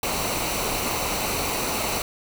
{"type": "noise with comb filter", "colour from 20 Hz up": "pink", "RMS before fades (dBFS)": -26, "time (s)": [0.03, 2.02], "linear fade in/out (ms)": 2, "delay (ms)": 0.59, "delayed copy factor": -0.55, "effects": []}